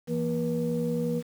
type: tone cluster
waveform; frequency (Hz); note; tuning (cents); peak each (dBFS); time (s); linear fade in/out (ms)
sine; 165.7 / 236.8 / 481.9; E3 / A#3 / B4; +9 / +27 / -43; -29; 0.07-1.23; 50
effects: tanh soft clip ceiling -18 dBFS + 8-bit